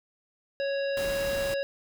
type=harmonic tone; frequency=554.4 Hz; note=C#5; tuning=in tune; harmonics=1 / 3 / 5 / 7 / 9; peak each=-27 / -37 / -41 / -44 / -46 dBFS; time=0.6-1.63 s; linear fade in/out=0 ms
type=noise; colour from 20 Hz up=pink; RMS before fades=-37 dBFS; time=0.97-1.54 s; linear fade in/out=0 ms
effects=none